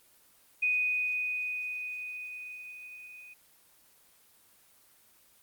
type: tone with level ramp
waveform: sine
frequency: 2489 Hz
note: D#7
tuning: in tune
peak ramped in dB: -24 to -47 dBFS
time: 0.62-3.34 s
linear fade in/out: 10 ms
effects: white hiss -62 dBFS RMS until 5.42 s + Opus 24 kbps